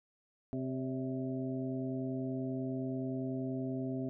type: harmonic tone with a mistuned harmonic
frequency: 130.81 Hz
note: C3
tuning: in tune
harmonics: 1 / 2 / 3 / 4 / 5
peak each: -40 / -36 / -43 / -51 / -45 dBFS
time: 0.53-4.09 s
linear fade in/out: 0 ms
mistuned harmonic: 4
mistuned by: +130 cents
effects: none